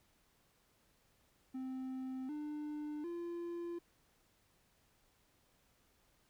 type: tone with pitch steps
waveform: triangle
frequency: 260.4 / 299.1 / 343.6 Hz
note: C4 / D4 / F4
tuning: -8 / +32 / -28 cents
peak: -38 dBFS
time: 1.54-3.79 s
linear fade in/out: 10 ms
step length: 750 ms
effects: pink hiss -73 dBFS RMS until 6.29 s